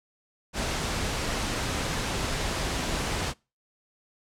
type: noise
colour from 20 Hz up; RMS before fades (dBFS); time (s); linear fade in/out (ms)
pink; -29; 0.53-3.34; 50
effects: noise-tail reverb RT60 0.3 s tail -25 dB re dry + low-pass 8000 Hz 12 dB/octave